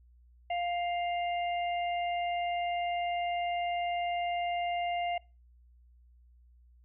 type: harmonic tone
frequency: 700 Hz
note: F5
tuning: 4 cents sharp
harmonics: 1 / 3 / 4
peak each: -30 / -40 / -42 dBFS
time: 0.5-5.18 s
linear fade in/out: 5 ms
effects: noise-tail reverb RT60 0.3 s tail -24 dB re dry + added 60 Hz sine -57 dBFS peak until 6.84 s